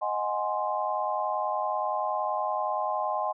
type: chord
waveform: sine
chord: Ab dominant seventh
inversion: second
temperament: equal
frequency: 622.3 / 740 / 830.6 / 1046.5 Hz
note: Eb5 / Gb5 / Ab5 / C6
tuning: 0 / 0 / 0 / 0 cents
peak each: -32 / -33 / -31 / -31 dBFS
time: 0.01-3.33 s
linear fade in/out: 20 ms
effects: none